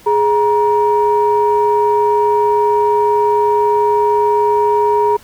sine tone pair together, 417.3 / 946 Hz, G#4 / A#5, +8 / +25 cents, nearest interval octave + major second, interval 1417 cents, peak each -12 dBFS, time 0.06-5.17 s, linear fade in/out 10 ms, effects tanh soft clip ceiling -3 dBFS + pink hiss -43 dBFS RMS until 5.23 s

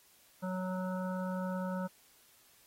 harmonic tone, 185 Hz, F#3, in tune, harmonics 1 / 3 / 5 / 7 / 8, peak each -35 / -40 / -44 / -47 / -49 dBFS, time 0.42-1.88 s, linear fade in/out 20 ms, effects white hiss -64 dBFS RMS until 2.66 s + AAC 48 kbps

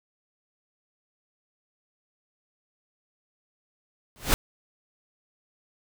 pink noise with exponential growth, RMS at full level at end -17 dBFS, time 4.16-4.34 s, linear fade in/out 0 ms, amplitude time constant 38 ms, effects none

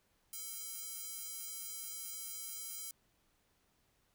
square tone with high-pass filter, 447.7 Hz, A4, 30 cents sharp, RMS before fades -45 dBFS, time 0.33-2.91 s, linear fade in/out 2 ms, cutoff 8500 Hz, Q 0.72, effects pink hiss -75 dBFS RMS until 4.14 s

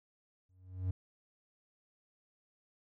triangle tone with exponential growth, 92.5 Hz, F#2, in tune, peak -27 dBFS, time 0.49-0.91 s, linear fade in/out 5 ms, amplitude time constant 90 ms, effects none

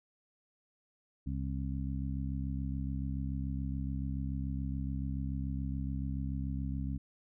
harmonic tone, 67 Hz, C2, 42 cents sharp, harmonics 1 / 2 / 3 / 4, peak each -36 / -38 / -41 / -42 dBFS, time 1.26-6.98 s, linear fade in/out 10 ms, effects none

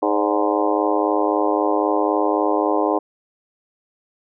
harmonic tone with a mistuned harmonic, 103.83 Hz, G#2, in tune, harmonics 3 / 4 / 5 / 6 / 7 / 8 / 9 / 10, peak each -22 / -23 / -24 / -25 / -25 / -26 / -27 / -27 dBFS, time 0.02-2.99 s, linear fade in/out 10 ms, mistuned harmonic 6, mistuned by -70 cents, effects none

